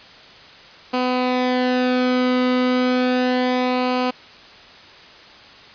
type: tone with flanger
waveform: sawtooth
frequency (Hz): 251.8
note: B3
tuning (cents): +34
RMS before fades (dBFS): -19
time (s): 0.93-4.11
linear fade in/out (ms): 10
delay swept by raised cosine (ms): 0.55 to 1.19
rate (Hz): 0.32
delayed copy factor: -0.6
effects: white hiss -43 dBFS RMS until 5.74 s + resampled to 11025 Hz